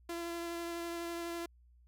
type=tone with vibrato; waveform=sawtooth; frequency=340 Hz; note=F4; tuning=46 cents flat; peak=-34 dBFS; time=0.09-1.46 s; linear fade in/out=5 ms; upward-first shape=sine; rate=12 Hz; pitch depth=11 cents each way; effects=added 60 Hz sine -60 dBFS peak until 1.87 s